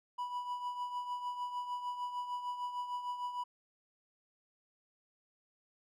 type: tone with tremolo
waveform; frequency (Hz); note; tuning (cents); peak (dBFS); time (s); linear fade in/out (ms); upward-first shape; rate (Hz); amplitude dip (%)
triangle; 983; B5; -8; -32; 0.18-3.44; 10; triangle; 6.6; 65
effects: none

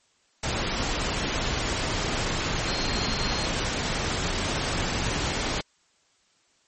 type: tone in noise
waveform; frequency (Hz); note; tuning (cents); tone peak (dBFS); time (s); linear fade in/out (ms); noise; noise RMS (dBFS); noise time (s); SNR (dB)
sine; 4221; C8; +14; -32; 2.67-3.46; 5; pink; -27; 0.43-5.61; -8
effects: white hiss -65 dBFS RMS until 6.67 s + MP3 32 kbps

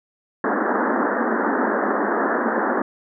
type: band-pass noise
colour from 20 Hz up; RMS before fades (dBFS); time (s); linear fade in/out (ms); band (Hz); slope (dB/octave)
pink; -21; 0.44-2.82; 2; 210 to 1800; 96
effects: none

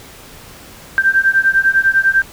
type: beating tone pair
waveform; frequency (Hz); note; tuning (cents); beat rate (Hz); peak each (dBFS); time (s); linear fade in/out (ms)
sine; 1568 / 1578; G6 / G6; 0 / +11; 10; -13; 0.98-2.22; 0
effects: pink hiss -38 dBFS RMS until 2.32 s

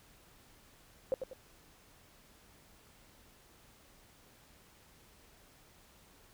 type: tone with echo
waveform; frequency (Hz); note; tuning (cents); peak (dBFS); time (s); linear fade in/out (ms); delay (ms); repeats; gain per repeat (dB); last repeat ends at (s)
sine; 523.3; C5; 0; -27; 1.12-1.14; 0; 96; 2; -8; 1.332
effects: pink hiss -62 dBFS RMS until 6.33 s

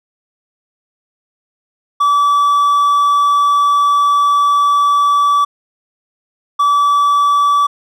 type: tone bursts at uneven times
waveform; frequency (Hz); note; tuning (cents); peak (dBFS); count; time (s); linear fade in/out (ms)
triangle; 1152; D6; -34; -7; 2; 2-5.45 / 6.59-7.67; 10
effects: none

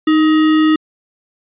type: tone with sample-and-hold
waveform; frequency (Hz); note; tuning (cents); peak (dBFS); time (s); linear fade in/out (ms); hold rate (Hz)
sine; 311.1; D#4; 0; -8; 0.07-0.76; 5; 1575
effects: resampled to 8000 Hz

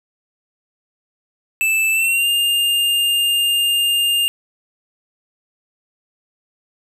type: tone with pitch glide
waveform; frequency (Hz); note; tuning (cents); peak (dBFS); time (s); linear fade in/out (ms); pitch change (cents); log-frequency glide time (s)
square; 2637 to 2810; E7 to F7; 0 to +10; -15; 1.61-4.28; 0; +110; 1.92-2.28
effects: none

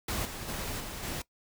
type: noise with level steps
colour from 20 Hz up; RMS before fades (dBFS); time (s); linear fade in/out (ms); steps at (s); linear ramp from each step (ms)
pink; -33 / -40 / -36 / -40 / -36; 0.08-1.22; 5; 0.25 / 0.48 / 0.8 / 1.03; 5
effects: noise-tail reverb RT60 0.1 s tail -20 dB re dry

